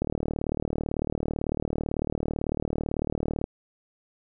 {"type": "click train", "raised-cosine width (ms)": 2, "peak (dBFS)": -14, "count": 131, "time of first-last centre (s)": [0.02, 3.441], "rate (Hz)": 38, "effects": []}